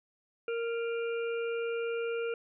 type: harmonic tone with a mistuned harmonic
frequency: 464.2 Hz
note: A#4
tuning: 7 cents flat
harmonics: 1 / 3 / 5 / 6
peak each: -31 / -41 / -45 / -47 dBFS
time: 0.48-2.34 s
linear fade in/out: 2 ms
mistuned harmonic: 5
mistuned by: +52 cents
effects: none